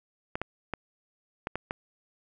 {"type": "clicks", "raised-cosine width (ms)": 0.5, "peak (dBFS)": -16, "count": 6, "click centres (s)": [0.355, 0.416, 0.737, 1.471, 1.556, 1.709], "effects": []}